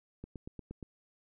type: click train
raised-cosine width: 3 ms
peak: -30 dBFS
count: 6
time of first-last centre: 0.24-0.828 s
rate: 8.51 Hz
effects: none